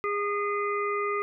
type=harmonic tone; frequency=409 Hz; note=G#4; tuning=26 cents flat; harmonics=1 / 3 / 5 / 6; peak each=-29 / -29 / -35 / -42 dBFS; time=0.04-1.22 s; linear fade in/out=0 ms; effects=none